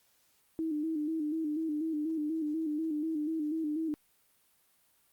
sine tone with vibrato, 310.8 Hz, D#4, 2 cents flat, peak -30 dBFS, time 0.59-3.94 s, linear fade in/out 0 ms, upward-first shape square, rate 4.1 Hz, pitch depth 63 cents each way, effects white hiss -69 dBFS RMS until 5.12 s + Opus 48 kbps

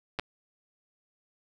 clicks, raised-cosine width 0.3 ms, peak -15 dBFS, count 2, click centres 0.189 / 0.196 s, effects none

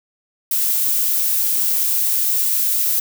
violet noise, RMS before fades -18 dBFS, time 0.51-3 s, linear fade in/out 5 ms, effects none

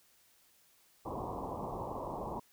white low-pass noise, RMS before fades -40 dBFS, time 1.05-2.4 s, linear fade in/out 10 ms, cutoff 1100 Hz, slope 96 dB/octave, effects white hiss -67 dBFS RMS until 2.52 s

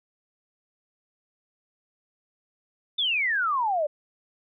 sine exponential sweep, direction down, 3619 to 571 Hz, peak -22 dBFS, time 2.98-3.87 s, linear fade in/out 10 ms, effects none

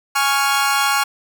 sawtooth chord, Db major, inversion second, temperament equal, 830.6 / 1108.7 / 1396.9 Hz, Ab5 / Db6 / F6, 0 / 0 / 0 cents, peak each -16 dBFS, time 0.15-1.04 s, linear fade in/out 10 ms, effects none

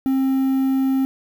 triangle tone with quantisation, 266.1 Hz, C4, 29 cents sharp, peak -14 dBFS, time 0.06-1.05 s, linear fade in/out 0 ms, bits 7, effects none

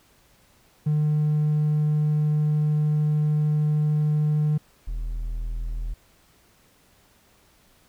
triangle tone pair in turn, 151.1 / 40.64 Hz, D3 / E1, +50 / -24 cents, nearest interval octave + major seventh, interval 2274 cents, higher first, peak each -16 / -24 dBFS, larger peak first, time 0.86-4.58 / 4.87-5.94 s, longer first, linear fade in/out 10 ms, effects tanh soft clip ceiling -14 dBFS + pink hiss -59 dBFS RMS until 7.88 s

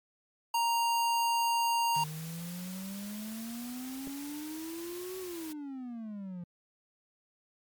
square tone, 932.3 Hz, A#5, in tune, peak -27 dBFS, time 0.54-2.04 s, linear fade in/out 5 ms
white noise, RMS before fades -47 dBFS, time 1.94-5.53 s, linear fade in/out 10 ms
triangle exponential two-way sweep, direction up then down, 148.9 to 376.9 to 171.7 Hz, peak -36 dBFS, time 1.96-6.44 s, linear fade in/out 5 ms, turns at 5.19 s
clicks, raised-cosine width 2 ms, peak -34 dBFS, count 2, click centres 4.071 / 4.076 s
effects MP3 96 kbps

